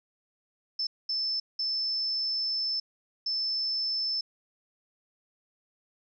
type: tone bursts at uneven times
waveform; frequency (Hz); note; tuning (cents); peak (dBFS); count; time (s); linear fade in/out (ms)
sine; 5274; E8; 0; -27; 4; 0.79-0.87 / 1.09-1.4 / 1.59-2.8 / 3.26-4.21; 5
effects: none